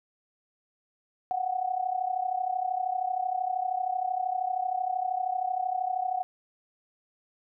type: tone with amplitude modulation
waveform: sine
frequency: 740 Hz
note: F#5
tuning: in tune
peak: -23 dBFS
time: 1.31-6.23 s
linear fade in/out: 0 ms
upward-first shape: sine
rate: 32.9 Hz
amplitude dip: 80%
effects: none